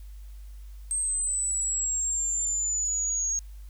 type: exponential sweep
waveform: sine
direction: down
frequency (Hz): 8372 to 6550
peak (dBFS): -25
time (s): 0.91-3.39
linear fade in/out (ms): 0
effects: added 50 Hz sine -40 dBFS peak until 3.69 s + white hiss -62 dBFS RMS until 3.69 s